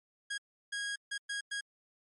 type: tone bursts at uneven times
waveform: sawtooth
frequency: 1642 Hz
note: G#6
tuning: 20 cents flat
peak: -31 dBFS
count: 5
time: 0.3-0.38 / 0.72-0.96 / 1.11-1.18 / 1.29-1.41 / 1.51-1.61 s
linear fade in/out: 10 ms
effects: MP3 48 kbps